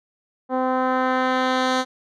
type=tone with low-pass filter sweep; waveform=10% pulse; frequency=257.4 Hz; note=C4; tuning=28 cents flat; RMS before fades=-21 dBFS; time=0.49-1.85 s; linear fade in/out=50 ms; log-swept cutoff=760 to 5800 Hz; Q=1; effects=none